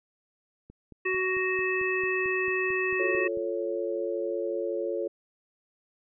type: click train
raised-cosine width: 3 ms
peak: -34 dBFS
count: 13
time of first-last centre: 0.7-3.373 s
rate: 4.49 Hz
type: harmonic tone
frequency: 372.9 Hz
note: F#4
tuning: 14 cents sharp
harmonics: 1 / 3 / 5 / 7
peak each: -28 / -37 / -30 / -31 dBFS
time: 1.05-3.28 s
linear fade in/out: 10 ms
type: chord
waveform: sine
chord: F augmented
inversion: none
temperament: equal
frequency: 349.2 / 440 / 554.4 Hz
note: F4 / A4 / C#5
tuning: 0 / 0 / 0 cents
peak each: -32 dBFS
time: 2.99-5.08 s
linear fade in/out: 10 ms
effects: none